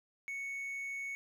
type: tone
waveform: triangle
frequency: 2217 Hz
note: C#7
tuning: in tune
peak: -36 dBFS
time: 0.28-1.15 s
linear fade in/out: 0 ms
effects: none